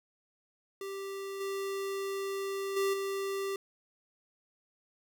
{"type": "tone with level steps", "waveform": "square", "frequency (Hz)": 392, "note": "G4", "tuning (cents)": 0, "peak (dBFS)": [-38, -34, -28, -33], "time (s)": [0.81, 3.56], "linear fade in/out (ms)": 2, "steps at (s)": [1.4, 2.76, 2.93], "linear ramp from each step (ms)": 10, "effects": []}